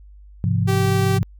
sine chord, F minor, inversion first, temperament equal with one note detuned, 103.83 / 130.81 / 172.21 Hz, Ab2 / C3 / F3, 0 / 0 / -24 cents, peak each -19 / -22 / -22 dBFS, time 0.44-1.23 s, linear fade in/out 0 ms
sawtooth tone, 387.7 Hz, G4, 19 cents flat, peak -17 dBFS, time 0.67-1.19 s, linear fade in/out 20 ms
effects added 50 Hz sine -41 dBFS peak until 1.39 s

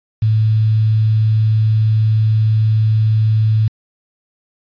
sine tone with quantisation, 109.2 Hz, A2, 13 cents flat, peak -10 dBFS, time 0.22-3.68 s, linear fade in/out 5 ms, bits 6, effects resampled to 11025 Hz

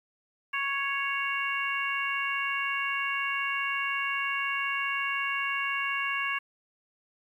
harmonic tone, 554.4 Hz, C#5, in tune, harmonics 2 / 3 / 4 / 5, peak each -33 / -33 / -33 / -33 dBFS, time 0.53-6.39 s, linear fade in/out 10 ms, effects 10-bit

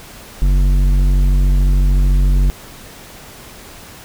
sine tone with tanh clipping, 46.84 Hz, F#1, 22 cents sharp, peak -11 dBFS, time 0.42-2.5 s, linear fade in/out 0 ms, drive 11 dB, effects pink hiss -37 dBFS RMS until 4.04 s

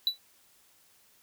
triangle tone with exponential decay, 3951 Hz, B7, in tune, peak -18 dBFS, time 0.07-0.18 s, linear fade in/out 1 ms, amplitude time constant 22 ms, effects white hiss -63 dBFS RMS until 1.22 s

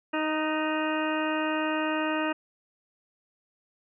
harmonic tone with a mistuned harmonic, 311.1 Hz, D#4, in tune, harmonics 1 / 2 / 3 / 4 / 5 / 6 / 8 / 9, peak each -29 / -32 / -34 / -35 / -36 / -37 / -38 / -39 dBFS, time 0.13-2.33 s, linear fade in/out 10 ms, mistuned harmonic 5, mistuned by -24 cents, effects none

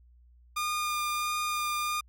sawtooth tone with vibrato, 1211 Hz, D#6, 47 cents flat, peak -25 dBFS, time 0.56-2.01 s, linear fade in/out 10 ms, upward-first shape sine, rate 1.5 Hz, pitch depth 11 cents each way, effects added 60 Hz sine -55 dBFS peak until 2.08 s

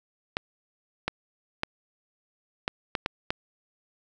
clicks, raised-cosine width 0.3 ms, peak -10 dBFS, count 7, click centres 0.369 / 1.08 / 1.634 / 2.679 / 2.952 / 3.061 / 3.305 s, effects none

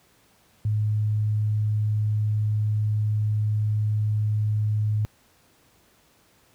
sine tone, 106.4 Hz, G#2, 42 cents sharp, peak -20 dBFS, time 0.65-5.05 s, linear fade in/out 0 ms, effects pink hiss -60 dBFS RMS until 6.54 s + high-pass 60 Hz 12 dB/octave

